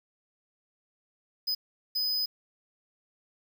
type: tone bursts at uneven times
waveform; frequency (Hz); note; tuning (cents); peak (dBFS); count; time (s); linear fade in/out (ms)
square; 5010; D#8; +11; -27; 2; 1.47-1.55 / 1.95-2.26; 10
effects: 9-bit